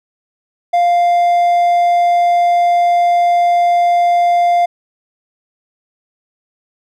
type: tone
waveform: triangle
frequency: 698.5 Hz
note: F5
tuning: in tune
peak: -7 dBFS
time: 0.73-4.66 s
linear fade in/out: 10 ms
effects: none